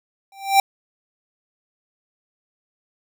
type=tone with exponential growth; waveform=square; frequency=784 Hz; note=G5; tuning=in tune; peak=-9 dBFS; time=0.32-0.6 s; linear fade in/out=2 ms; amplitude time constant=60 ms; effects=none